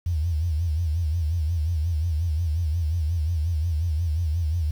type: tone with vibrato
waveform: sine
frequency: 81.1 Hz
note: E2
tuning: 28 cents flat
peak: -21 dBFS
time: 0.06-4.71 s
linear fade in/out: 5 ms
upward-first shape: sine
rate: 5.6 Hz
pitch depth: 140 cents each way
effects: 8-bit